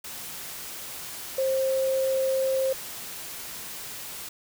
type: tone in noise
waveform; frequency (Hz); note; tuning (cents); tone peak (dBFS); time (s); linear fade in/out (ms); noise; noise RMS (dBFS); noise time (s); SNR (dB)
sine; 530; C5; +22; -22; 1.38-2.73; 5; white; -38; 0.04-4.29; +13
effects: none